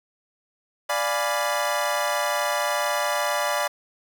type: chord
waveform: 25% pulse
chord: D diminished seventh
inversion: none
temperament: equal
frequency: 587.3 / 698.5 / 830.6 / 987.8 Hz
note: D5 / F5 / Ab5 / Cb6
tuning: 0 / 0 / 0 / 0 cents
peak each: -22 / -26 / -26 / -25 dBFS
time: 0.89-3.68 s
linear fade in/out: 10 ms
effects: none